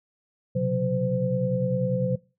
sine tone cluster, 124.8 / 134.9 / 182.4 / 512 Hz, B2 / C#3 / F#3 / C5, +19 / -47 / -24 / -38 cents, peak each -29 / -29 / -26 / -27 dBFS, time 0.55-2.16 s, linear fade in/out 10 ms, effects noise-tail reverb RT60 0.3 s tail -21 dB re dry

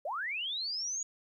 sine linear sweep, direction up, 522 to 6810 Hz, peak -33 dBFS, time 0.05-1.03 s, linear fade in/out 5 ms, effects 12-bit

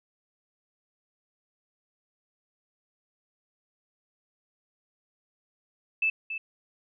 sine tone with echo, 2629 Hz, E7, 5 cents flat, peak -22 dBFS, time 6.02-6.1 s, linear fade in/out 5 ms, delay 280 ms, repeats 1, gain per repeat -9 dB, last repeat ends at 6.38 s, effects none

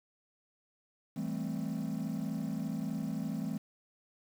triangle chord, A minor seventh, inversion second, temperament equal with one note detuned, 164.81 / 196.68 / 220 / 261.6 Hz, E3 / G3 / A3 / C4, 0 / +6 / 0 / 0 cents, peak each -36 / -37 / -35 / -37 dBFS, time 1.16-3.58 s, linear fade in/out 10 ms, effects tanh soft clip ceiling -26 dBFS + 9-bit

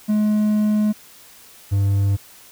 triangle tone pair in turn, 211.7 / 99.39 Hz, G#3 / G2, +33 / +24 cents, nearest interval octave + minor second, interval 1309 cents, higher first, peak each -13 dBFS, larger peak neither, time 0.08-0.93 / 1.71-2.17 s, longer first, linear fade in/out 20 ms, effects white hiss -46 dBFS RMS until 2.51 s

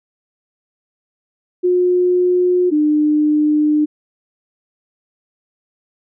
sine tone pair in turn, 359.9 / 301.2 Hz, F#4 / D4, -48 / +44 cents, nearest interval minor third, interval 308 cents, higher first, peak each -11 dBFS, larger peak neither, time 1.63-2.71 / 2.71-3.86 s, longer second, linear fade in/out 20 ms, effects none

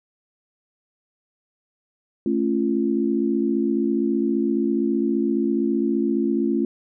sine chord, A augmented, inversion none, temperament just, 220 / 275 / 343.8 Hz, A3 / C#4 / E#4, 0 / -14 / -27 cents, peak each -23 dBFS, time 2.26-6.65 s, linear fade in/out 2 ms, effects none

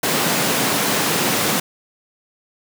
pink high-pass noise, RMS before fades -19 dBFS, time 0.03-1.6 s, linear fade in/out 5 ms, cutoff 150 Hz, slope 24 dB/octave, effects none

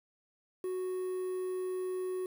triangle tone with quantisation, 369.4 Hz, F#4, 3 cents flat, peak -31 dBFS, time 0.64-2.26 s, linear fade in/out 2 ms, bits 9, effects none

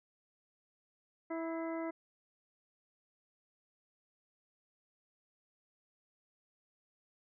harmonic tone with a mistuned harmonic, 327.9 Hz, E4, 9 cents flat, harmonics 1 / 2 / 3 / 4 / 5 / 6, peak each -38 / -41 / -47 / -50 / -56 / -51 dBFS, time 1.3-1.91 s, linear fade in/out 10 ms, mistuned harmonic 6, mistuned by +55 cents, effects none

